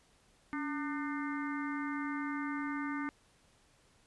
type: harmonic tone with a mistuned harmonic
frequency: 300.8 Hz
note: D4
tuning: 42 cents sharp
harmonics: 1 / 3 / 4 / 5 / 6 / 7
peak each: -36 / -46 / -43 / -45 / -47 / -46 dBFS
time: 0.53-3.09 s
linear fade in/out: 0 ms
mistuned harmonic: 1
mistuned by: -100 cents
effects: pink hiss -67 dBFS RMS until 4.06 s + resampled to 24000 Hz